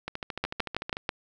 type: two click trains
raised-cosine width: 0.3 ms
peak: -11 / -17 dBFS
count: 5 / 13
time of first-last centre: 0.44-1.091 / 0.08-0.969 s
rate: 6.14 / 13.5 Hz
effects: none